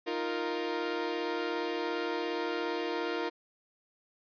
sawtooth chord, Eb suspended second, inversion none, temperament equal with one note detuned, 312 / 349.2 / 466.2 Hz, Eb4 / F4 / Bb4, +5 / 0 / 0 cents, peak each -34 / -31 / -31 dBFS, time 0.06-3.3 s, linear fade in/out 20 ms, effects resampled to 11025 Hz

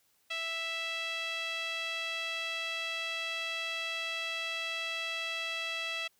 sawtooth tone with band-pass filter, 659.3 Hz, E5, in tune, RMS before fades -36 dBFS, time 0.3-6.08 s, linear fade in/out 10 ms, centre 2900 Hz, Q 3.1, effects white hiss -71 dBFS RMS until 6.19 s

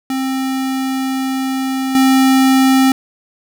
square tone with level steps, 264.4 Hz, C4, 18 cents sharp, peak -17 / -9 dBFS, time 0.1-2.92 s, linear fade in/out 2 ms, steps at 1.95 s, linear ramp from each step 2 ms, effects none

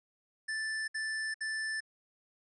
square tone bursts, 1760 Hz, A6, in tune, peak -34 dBFS, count 3, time 0.48-1.806 s, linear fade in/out 10 ms, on 400 ms, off 63 ms, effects resampled to 24000 Hz

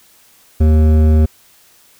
sine tone with hard clipping, 77.7 Hz, D#2, 2 cents flat, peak -9 dBFS, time 0.6-1.26 s, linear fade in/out 10 ms, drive 12 dB, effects white hiss -49 dBFS RMS until 1.99 s

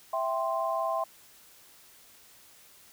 sine chord, C major, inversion first, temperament equal, 659.3 / 784 / 1046.5 Hz, E5 / G5 / C6, 0 / 0 / 0 cents, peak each -30 / -34 / -31 dBFS, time 0.13-1.04 s, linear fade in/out 5 ms, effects white hiss -56 dBFS RMS until 2.92 s

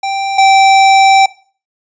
square tone pair in turn, 784 / 777.2 Hz, G5 / G5, 0 / -15 cents, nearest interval unison, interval 15 cents, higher first, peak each -15 / -5 dBFS, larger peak second, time 0.03-0.38 / 0.38-1.26 s, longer second, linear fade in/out 5 ms, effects noise-tail reverb RT60 0.4 s tail -19 dB re dry + resampled to 16000 Hz

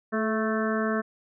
harmonic tone with a mistuned harmonic, 220 Hz, A3, in tune, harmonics 1 / 2 / 3 / 5 / 6 / 7 / 8, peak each -27 / -30 / -32 / -34 / -35 / -35 / -36 dBFS, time 0.12-1.02 s, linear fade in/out 20 ms, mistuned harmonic 2, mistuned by -27 cents, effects none

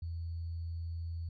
sine tone with sample-and-hold, 83.5 Hz, E2, 23 cents sharp, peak -36 dBFS, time 0.02-1.29 s, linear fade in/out 5 ms, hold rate 4410 Hz, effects resampled to 11025 Hz

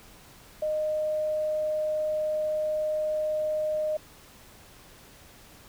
sine tone, 615 Hz, D#5, 20 cents flat, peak -25 dBFS, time 0.62-3.97 s, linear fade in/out 5 ms, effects pink hiss -52 dBFS RMS until 5.68 s

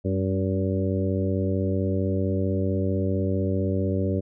harmonic tone with a mistuned harmonic, 95.6 Hz, G2, 43 cents flat, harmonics 1 / 2 / 3 / 4 / 5 / 6, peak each -25 / -28 / -30 / -31 / -32 / -33 dBFS, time 0.04-4.21 s, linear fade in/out 20 ms, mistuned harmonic 2, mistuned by +41 cents, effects none

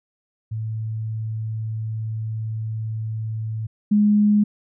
sine tone pair in turn, 110.3 / 208.2 Hz, A2 / G#3, +5 / +5 cents, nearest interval major seventh, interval 1100 cents, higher second, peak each -24 / -13 dBFS, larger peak second, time 0.51-3.67 / 3.91-4.44 s, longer first, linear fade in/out 10 ms, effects none

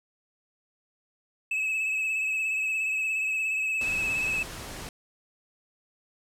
triangle tone with vibrato, 2588 Hz, E7, 32 cents flat, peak -24 dBFS, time 1.51-4.43 s, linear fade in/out 5 ms, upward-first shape triangle, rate 17 Hz, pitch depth 42 cents each way
pink noise, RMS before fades -39 dBFS, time 3.81-4.89 s, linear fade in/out 2 ms
effects low-pass 12000 Hz 12 dB/octave

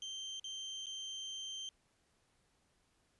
35% pulse tone with dropouts, 3136 Hz, G7, in tune, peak -40 dBFS, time 0.02-1.69 s, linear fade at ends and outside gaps 1 ms, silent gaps 0.397-0.442 / 0.859-0.867 s, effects pink hiss -75 dBFS RMS until 3.19 s + resampled to 24000 Hz

